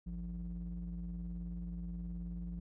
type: ring-modulated tone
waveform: triangle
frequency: 61.2 Hz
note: B1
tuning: 15 cents flat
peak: -34 dBFS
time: 0.06-2.6 s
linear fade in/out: 10 ms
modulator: 113 Hz
effects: none